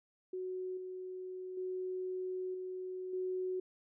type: tone with level steps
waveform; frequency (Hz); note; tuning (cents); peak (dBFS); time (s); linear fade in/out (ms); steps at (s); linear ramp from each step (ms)
sine; 370; F#4; 0; -37 / -41 / -36 / -39 / -34; 0.33-3.6; 5; 0.77 / 1.57 / 2.54 / 3.13; 5
effects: none